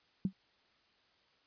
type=tone with exponential decay; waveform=sine; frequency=190.7 Hz; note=G3; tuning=47 cents flat; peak=-25 dBFS; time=0.25-0.33 s; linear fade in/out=2 ms; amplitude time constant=16 ms; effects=white hiss -70 dBFS RMS until 1.46 s + resampled to 11025 Hz